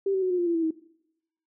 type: tone with pitch steps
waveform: sine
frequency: 392 / 380.8 / 370 / 359.5 / 349.2 / 339.3 / 329.6 / 320.2 Hz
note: G4 / F#4 / F#4 / F#4 / F4 / F4 / E4 / D#4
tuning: 0 / +50 / 0 / -50 / 0 / -50 / 0 / +50 cents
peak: -22 dBFS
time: 0.06-0.708 s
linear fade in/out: 5 ms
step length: 81 ms
effects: noise-tail reverb RT60 0.8 s tail -19 dB re dry